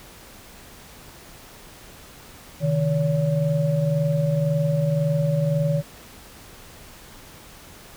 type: tone cluster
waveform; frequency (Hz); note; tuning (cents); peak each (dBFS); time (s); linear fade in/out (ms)
sine; 133.8 / 155.7 / 568; C3 / D#3 / C#5; +39 / +2 / +42; -27 / -20 / -25; 2.6-5.83; 50
effects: pink hiss -45 dBFS RMS until 7.96 s